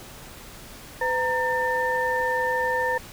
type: tone cluster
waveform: sine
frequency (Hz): 506 / 926 / 1793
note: B4 / A#5 / A6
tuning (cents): +42 / -12 / +32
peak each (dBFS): -26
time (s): 1.01-2.98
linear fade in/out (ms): 5
effects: pink hiss -43 dBFS RMS until 3.12 s